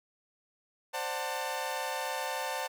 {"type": "chord", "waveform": "sawtooth", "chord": "D dominant seventh", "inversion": "third", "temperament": "equal with one note detuned", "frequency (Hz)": [523.3, 587.3, 740, 894.3], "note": ["C5", "D5", "F#5", "A5"], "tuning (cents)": [0, 0, 0, 28], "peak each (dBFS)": [-35, -37, -36, -32], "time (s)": [0.93, 2.68], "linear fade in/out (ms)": 20, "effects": []}